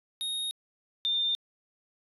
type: tone pair in turn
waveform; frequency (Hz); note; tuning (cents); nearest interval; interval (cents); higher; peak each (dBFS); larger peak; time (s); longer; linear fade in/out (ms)
square / sine; 3729 / 3606; A#7 / A7; 0 / +42; minor second; 58; first; -31 / -25; second; 0.21-0.51 / 1.05-1.35; neither; 0
effects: resampled to 32000 Hz